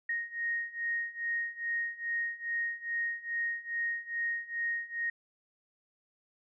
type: beating tone pair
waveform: sine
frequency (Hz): 1864.7 / 1867.1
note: A#6 / A#6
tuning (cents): 0 / +2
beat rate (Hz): 2.4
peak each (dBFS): -36 / -34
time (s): 0.09-5.1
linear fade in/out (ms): 5
effects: none